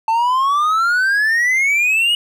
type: exponential sweep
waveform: triangle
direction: up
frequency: 880 to 2929 Hz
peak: -11 dBFS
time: 0.08-2.15 s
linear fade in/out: 2 ms
effects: none